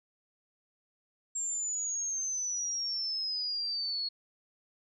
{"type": "exponential sweep", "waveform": "sine", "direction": "down", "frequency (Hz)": [7460, 4326], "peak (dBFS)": -31, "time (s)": [1.35, 4.09], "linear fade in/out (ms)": 10, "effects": []}